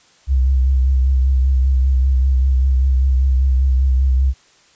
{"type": "tone with vibrato", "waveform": "sine", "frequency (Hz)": 65.41, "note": "C2", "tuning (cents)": 0, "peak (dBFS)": -11, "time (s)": [0.27, 4.34], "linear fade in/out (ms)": 50, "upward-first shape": "triangle", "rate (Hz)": 5.1, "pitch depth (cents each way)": 55, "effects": ["white hiss -52 dBFS RMS until 4.75 s", "resampled to 16000 Hz"]}